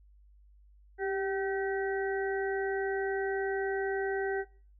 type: harmonic tone with a mistuned harmonic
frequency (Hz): 384.2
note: G4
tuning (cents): -35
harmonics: 1 / 2 / 4 / 5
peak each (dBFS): -31 / -37 / -38 / -41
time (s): 0.98-4.45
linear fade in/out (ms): 50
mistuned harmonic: 1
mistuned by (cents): +35
effects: noise-tail reverb RT60 0.4 s tail -20 dB re dry + added 50 Hz sine -56 dBFS peak until 4.79 s